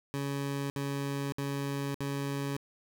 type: tone bursts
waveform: 20% pulse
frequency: 140 Hz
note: C#3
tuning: 18 cents sharp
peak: -27 dBFS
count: 4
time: 0.14-2.566 s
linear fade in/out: 0 ms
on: 560 ms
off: 62 ms
effects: none